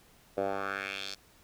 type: tone with band-pass filter sweep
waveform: 10% pulse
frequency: 98 Hz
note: G2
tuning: in tune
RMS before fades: -35 dBFS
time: 0.37-1.15 s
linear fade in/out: 10 ms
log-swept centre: 550 to 4900 Hz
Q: 2.5
effects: pink hiss -61 dBFS RMS until 1.43 s